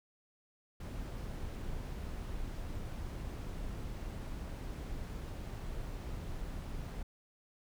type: noise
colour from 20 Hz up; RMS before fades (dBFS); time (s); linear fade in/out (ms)
brown; -41; 0.8-7.03; 5
effects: none